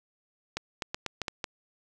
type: clicks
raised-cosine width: 0.2 ms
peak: -14 dBFS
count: 7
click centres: 0.57 / 0.822 / 0.945 / 1.063 / 1.217 / 1.282 / 1.442 s
effects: none